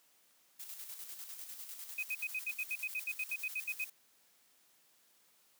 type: noise with tremolo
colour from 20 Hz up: blue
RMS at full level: -46 dBFS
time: 0.59-3.9 s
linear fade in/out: 10 ms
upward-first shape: square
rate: 10 Hz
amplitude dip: 45%
type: tone bursts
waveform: sine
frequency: 2512 Hz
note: D#7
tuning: 16 cents sharp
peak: -34 dBFS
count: 16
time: 1.98-3.844 s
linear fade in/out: 5 ms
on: 49 ms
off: 72 ms
effects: white hiss -69 dBFS RMS until 5.59 s + high-pass 150 Hz 12 dB/octave